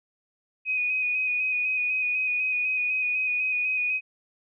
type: tone with vibrato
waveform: sine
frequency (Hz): 2495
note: D#7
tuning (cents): +4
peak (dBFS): -23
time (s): 0.65-4.01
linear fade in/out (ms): 50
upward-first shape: square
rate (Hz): 4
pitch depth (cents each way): 20
effects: none